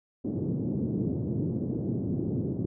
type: band-pass noise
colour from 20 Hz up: pink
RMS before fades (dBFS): -30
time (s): 0.24-2.66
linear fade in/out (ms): 10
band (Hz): 110 to 360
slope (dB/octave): 24
effects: none